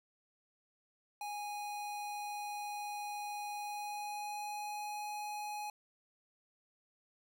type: tone with pitch glide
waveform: square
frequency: 827 to 836.1 Hz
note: G#5 to G#5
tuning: -8 to +11 cents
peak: -40 dBFS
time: 1.21-5.7 s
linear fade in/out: 2 ms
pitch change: +19 cents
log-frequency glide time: 3.52-5.01 s
effects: none